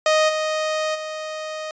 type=tone with level steps; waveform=sawtooth; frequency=622.3 Hz; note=D#5; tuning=in tune; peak=-11 / -17 / -24 dBFS; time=0.06-1.71 s; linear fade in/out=2 ms; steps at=0.28 / 0.94 s; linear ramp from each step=20 ms; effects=resampled to 16000 Hz